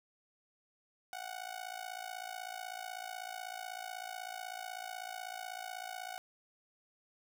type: tone with amplitude modulation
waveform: sawtooth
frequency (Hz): 740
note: F#5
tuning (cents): 0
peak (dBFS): -34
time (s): 1.13-6.18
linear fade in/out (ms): 0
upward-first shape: sine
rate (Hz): 56.1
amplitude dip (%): 90
effects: none